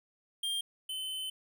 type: tone pair in turn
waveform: square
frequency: 3197 / 3052 Hz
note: G7 / G7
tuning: +33 / -47 cents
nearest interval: minor second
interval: 80 cents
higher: first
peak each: -32 / -36 dBFS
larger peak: first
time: 0.43-0.61 / 0.89-1.3 s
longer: second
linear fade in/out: 5 ms
effects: none